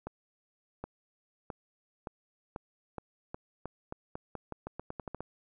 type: accelerating click train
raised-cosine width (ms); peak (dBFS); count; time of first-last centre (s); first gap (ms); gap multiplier
1; -24; 19; 0.07-5.206; 770; 0.86
effects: none